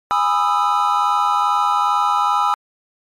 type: chord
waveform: triangle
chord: E major seventh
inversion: first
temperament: just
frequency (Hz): 824.1 / 988.9 / 1236.1 / 1318.5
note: G#5 / B5 / D#6 / E6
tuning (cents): -14 / +2 / -12 / 0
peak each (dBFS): -18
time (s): 0.11-2.54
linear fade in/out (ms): 0
effects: MP3 64 kbps